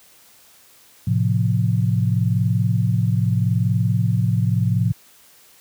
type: chord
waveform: sine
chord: F major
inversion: first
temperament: equal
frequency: 110 / 130.81 / 174.61 Hz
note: A2 / C3 / F3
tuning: 0 / 0 / 0 cents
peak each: -18 / -21 / -22 dBFS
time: 1.07-4.92 s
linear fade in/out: 5 ms
effects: white hiss -51 dBFS RMS until 5.6 s + high-pass 60 Hz 12 dB/octave